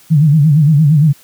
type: tone with vibrato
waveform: sine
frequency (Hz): 150.6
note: D3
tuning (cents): +44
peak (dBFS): -5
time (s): 0.1-1.13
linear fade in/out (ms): 20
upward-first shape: sine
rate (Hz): 8.7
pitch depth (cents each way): 130
effects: white hiss -45 dBFS RMS until 1.23 s + high-pass 80 Hz 12 dB/octave